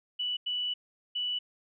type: tone bursts at uneven times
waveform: sine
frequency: 2960 Hz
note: F#7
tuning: in tune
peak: -29 dBFS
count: 3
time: 0.19-0.37 / 0.46-0.74 / 1.15-1.39 s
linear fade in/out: 10 ms
effects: none